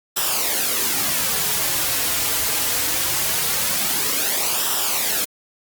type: noise with flanger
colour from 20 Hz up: white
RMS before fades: -21 dBFS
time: 0.16-5.25 s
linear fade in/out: 10 ms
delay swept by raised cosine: 0.45 to 5.45 ms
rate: 0.22 Hz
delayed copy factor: -0.6
effects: Opus 48 kbps